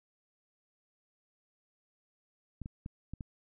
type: clicks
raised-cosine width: 5 ms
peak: -28 dBFS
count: 5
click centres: 2.617 / 2.659 / 2.861 / 3.136 / 3.208 s
effects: none